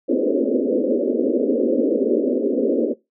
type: band-pass noise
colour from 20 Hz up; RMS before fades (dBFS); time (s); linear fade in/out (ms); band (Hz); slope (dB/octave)
pink; -19; 0.08-2.94; 20; 230 to 570; 96
effects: noise-tail reverb RT60 0.2 s tail -20 dB re dry